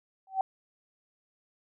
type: tone with exponential growth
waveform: sine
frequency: 767 Hz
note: G5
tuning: 38 cents flat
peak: -20 dBFS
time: 0.27-0.41 s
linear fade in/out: 2 ms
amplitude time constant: 30 ms
effects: none